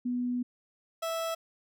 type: tone pair in turn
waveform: sine / 30% pulse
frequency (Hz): 246.2 / 657.3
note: B3 / E5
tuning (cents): -5 / -5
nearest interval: octave + perfect fourth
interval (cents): 1700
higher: second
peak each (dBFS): -28 / -28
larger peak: neither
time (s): 0.05-0.43 / 1.02-1.35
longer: first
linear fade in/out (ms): 10
effects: none